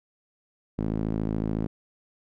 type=tone with band-pass filter; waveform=sawtooth; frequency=53.9 Hz; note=A1; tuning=35 cents flat; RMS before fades=-28 dBFS; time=0.78-1.67 s; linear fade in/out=10 ms; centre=240 Hz; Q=1.4; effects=none